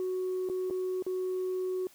sine tone with dropouts, 370 Hz, F#4, in tune, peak -28 dBFS, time 0-1.87 s, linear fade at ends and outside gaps 1 ms, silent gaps 0.489-0.498 / 0.7-0.708 / 1.024-1.065 s, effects tanh soft clip ceiling -27 dBFS + white hiss -59 dBFS RMS until 1.94 s

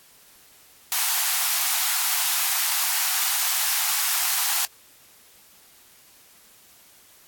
white high-pass noise, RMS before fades -23 dBFS, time 0.92-4.65 s, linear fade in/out 0 ms, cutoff 700 Hz, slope 96 dB/octave, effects white hiss -53 dBFS RMS until 7.27 s + AAC 64 kbps

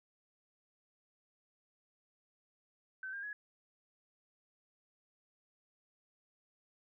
sine tone with pitch steps, 1533 / 1604.6 / 1679.5 Hz, G6 / G6 / G#6, -39 / +40 / +19 cents, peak -40 dBFS, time 3.03-3.33 s, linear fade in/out 2 ms, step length 100 ms, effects none

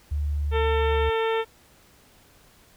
sine tone with pitch glide, 73.42 to 72.08 Hz, D2 to D2, 0 to -32 cents, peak -23 dBFS, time 0.11-1.1 s, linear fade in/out 10 ms, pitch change -32 cents, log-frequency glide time 0.21-0.99 s
harmonic tone, 448.8 Hz, A4, 34 cents sharp, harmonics 1 / 2 / 3 / 4 / 5 / 6 / 7 / 8, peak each -23 / -29 / -33 / -35 / -37 / -39 / -40 / -41 dBFS, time 0.51-1.45 s, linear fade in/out 50 ms
effects pink hiss -56 dBFS RMS until 2.76 s

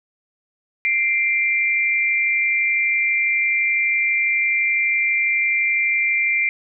sine tone pair together, 2093 / 2361 Hz, C7 / D7, 0 / +9 cents, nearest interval major second, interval 209 cents, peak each -19 dBFS, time 0.85-6.49 s, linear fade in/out 0 ms, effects none

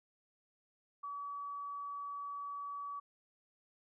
sine tone, 1141 Hz, C#6, 50 cents sharp, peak -40 dBFS, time 1.03-3 s, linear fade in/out 10 ms, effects none

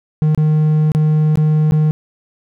triangle tone with dropouts, 153.9 Hz, D#3, 19 cents flat, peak -8 dBFS, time 0.22-1.91 s, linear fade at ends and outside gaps 0 ms, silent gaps 0.348-0.376 / 0.918-0.949 / 1.356-1.373 / 1.71-1.721 s, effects none

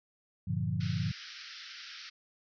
sine chord, G minor seventh, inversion none, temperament equal, 98 / 116.54 / 146.83 / 174.61 Hz, G2 / Bb2 / D3 / F3, 0 / 0 / 0 / 0 cents, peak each -35 dBFS, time 0.47-1.12 s, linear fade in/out 10 ms
white band-pass noise, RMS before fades -47 dBFS, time 0.8-2.1 s, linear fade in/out 10 ms, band 1300 to 5600 Hz, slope 96 dB/octave
effects none

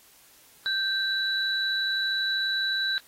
sine tone pair together, 1566 / 3946 Hz, G6 / B7, -2 / -2 cents, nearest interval octave + major third, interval 1600 cents, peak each -27 dBFS, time 0.66-2.98 s, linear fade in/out 0 ms, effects white hiss -56 dBFS RMS until 3.07 s + AAC 48 kbps

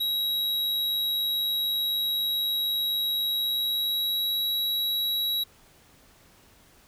square tone with pitch glide, 3851 to 3876 Hz, B7 to B7, -44 to -33 cents, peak -25 dBFS, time 0-5.44 s, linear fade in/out 10 ms, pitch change +11 cents, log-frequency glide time 3.24-4.45 s, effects pink hiss -57 dBFS RMS until 6.87 s

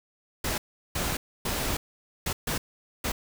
pink noise bursts at uneven times, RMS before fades -29 dBFS, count 6, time 0.44-0.58 / 0.95-1.17 / 1.45-1.77 / 2.26-2.33 / 2.47-2.58 / 3.04-3.12 s, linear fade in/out 5 ms, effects none

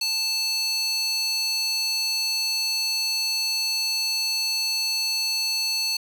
square tone with high-pass filter, 880 Hz, A5, in tune, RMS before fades -25 dBFS, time 0.01-5.97 s, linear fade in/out 5 ms, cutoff 3900 Hz, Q 4.2, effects none

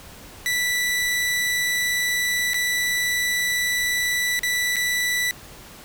sawtooth tone with dropouts, 1971 Hz, B6, 4 cents flat, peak -17 dBFS, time 0.46-5.31 s, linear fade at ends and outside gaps 0 ms, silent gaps 2.534-2.543 / 4.392-4.433 / 4.759-4.766 s, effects pink hiss -43 dBFS RMS until 5.84 s

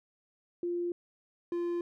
sine / triangle tone pair in turn, 348.6 / 346.2 Hz, F4 / F4, -3 / -15 cents, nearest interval unison, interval 12 cents, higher first, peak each -30 / -28 dBFS, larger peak second, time 0.63-0.92 / 1.52-1.81 s, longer neither, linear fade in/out 2 ms, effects none

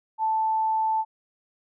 sine tone, 880 Hz, A5, in tune, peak -21 dBFS, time 0.18-1.05 s, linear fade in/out 50 ms, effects none

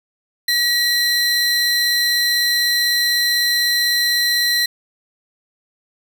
45% pulse tone pair together, 1918 / 4068 Hz, A#6 / C8, +49 / -50 cents, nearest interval octave + minor second, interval 1301 cents, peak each -19 / -16 dBFS, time 0.48-4.66 s, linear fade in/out 5 ms, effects none

